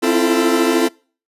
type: chord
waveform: 40% pulse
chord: F major seventh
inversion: second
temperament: equal with one note detuned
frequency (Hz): 261.6 / 329.6 / 343 / 440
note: C4 / E4 / F4 / A4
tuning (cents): 0 / 0 / -31 / 0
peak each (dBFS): -18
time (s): 0.02-0.89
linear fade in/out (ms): 20
effects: noise-tail reverb RT60 0.4 s tail -25 dB re dry + resampled to 32000 Hz